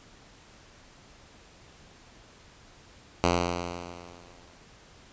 5% pulse tone with exponential decay, 87.31 Hz, F2, in tune, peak -9 dBFS, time 3.24-4.58 s, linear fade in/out 0 ms, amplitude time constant 290 ms, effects pink hiss -54 dBFS RMS until 5.12 s + resampled to 16000 Hz

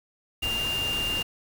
sine tone in noise, 2800 Hz, F7, 4 cents sharp, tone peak -26 dBFS, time 0.42-1.23 s, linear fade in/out 10 ms, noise pink, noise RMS -34 dBFS, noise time 0.42-1.23 s, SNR +5 dB, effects none

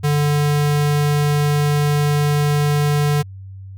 square tone, 146.83 Hz, D3, in tune, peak -15 dBFS, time 0.03-3.23 s, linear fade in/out 20 ms, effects added 96 Hz sine -32 dBFS peak until 3.77 s

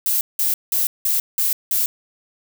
violet noise bursts, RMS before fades -19 dBFS, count 6, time 0.06-1.86 s, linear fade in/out 2 ms, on 150 ms, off 180 ms, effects none

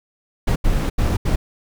brown noise bursts at uneven times, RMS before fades -17 dBFS, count 4, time 0.47-0.56 / 0.64-0.9 / 0.98-1.17 / 1.25-1.36 s, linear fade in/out 10 ms, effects none

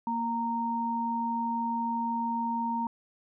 sine tone pair together, 233.1 / 926 Hz, A#3 / A#5, 0 / -12 cents, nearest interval 2 octaves, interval 2388 cents, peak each -32 / -29 dBFS, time 0.07-2.87 s, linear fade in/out 2 ms, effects none

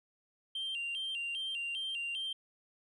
sine tone with vibrato, 2960 Hz, F#7, in tune, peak -33 dBFS, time 0.55-2.33 s, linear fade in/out 5 ms, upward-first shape square, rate 2.5 Hz, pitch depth 110 cents each way, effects tanh soft clip ceiling -33 dBFS

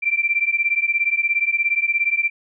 sine beating tone pair, 2345 / 2362 Hz, D7 / D7, -3 / +9 cents, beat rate 17 Hz, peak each -20 dBFS, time 0.02-2.3 s, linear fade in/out 20 ms, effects none

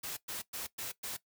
white noise bursts, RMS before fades -40 dBFS, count 5, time 0.03-1.17 s, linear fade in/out 10 ms, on 140 ms, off 110 ms, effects noise-tail reverb RT60 0.1 s tail -17 dB re dry

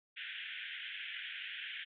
white band-pass noise, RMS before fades -44 dBFS, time 0.16-1.85 s, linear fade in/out 20 ms, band 1500 to 3400 Hz, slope 96 dB/octave, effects MP3 64 kbps

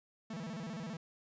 45% pulse tone with vibrato, 189.8 Hz, F#3, 44 cents sharp, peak -40 dBFS, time 0.3-0.97 s, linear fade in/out 5 ms, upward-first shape square, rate 15 Hz, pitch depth 270 cents each way, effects resampled to 16000 Hz

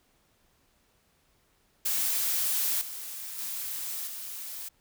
blue noise with level steps, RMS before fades -28 / -39 / -35 / -39 dBFS, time 1.85-4.69 s, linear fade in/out 10 ms, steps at 2.81 / 3.38 / 4.07 s, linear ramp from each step 5 ms, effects pink hiss -68 dBFS RMS until 4.8 s

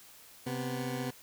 20% pulse tone pair together, 130.81 / 246.9 Hz, C3 / B3, 0 / 0 cents, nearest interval major seventh, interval 1100 cents, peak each -31 / -32 dBFS, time 0.46-1.11 s, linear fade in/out 10 ms, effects white hiss -55 dBFS RMS until 1.22 s

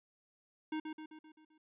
square tone with echo, 311.1 Hz, D#4, in tune, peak -36 dBFS, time 0.72-0.8 s, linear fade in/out 5 ms, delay 130 ms, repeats 6, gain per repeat -5 dB, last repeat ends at 1.58 s, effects resampled to 8000 Hz

